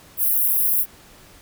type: high-pass noise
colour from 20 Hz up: pink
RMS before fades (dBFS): -19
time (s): 0.17-0.86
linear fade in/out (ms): 50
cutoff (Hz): 11000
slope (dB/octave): 48
effects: pink hiss -48 dBFS RMS until 1.41 s